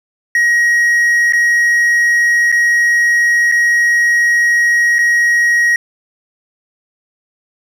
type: tone with dropouts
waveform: triangle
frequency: 1893 Hz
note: A#6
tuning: 26 cents sharp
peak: -7 dBFS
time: 0.35-5.76 s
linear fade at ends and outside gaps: 2 ms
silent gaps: 1.324-1.333 / 2.518-2.524 / 3.516-3.521 / 4.985-4.989 s
effects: none